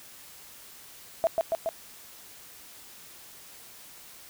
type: tone with echo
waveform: sine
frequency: 659.3 Hz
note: E5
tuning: in tune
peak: -19 dBFS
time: 1.24-1.27 s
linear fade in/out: 0 ms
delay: 140 ms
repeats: 3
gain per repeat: -2 dB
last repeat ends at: 1.69 s
effects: white hiss -49 dBFS RMS until 4.29 s